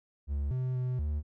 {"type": "tone with pitch steps", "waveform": "triangle", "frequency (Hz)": [71.1, 128.1, 126.5, 74.5], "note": ["C#2", "C3", "B2", "D2"], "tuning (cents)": [45, -36, 42, 25], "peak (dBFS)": -27, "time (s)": [0.27, 1.23], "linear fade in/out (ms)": 50, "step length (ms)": 240, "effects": []}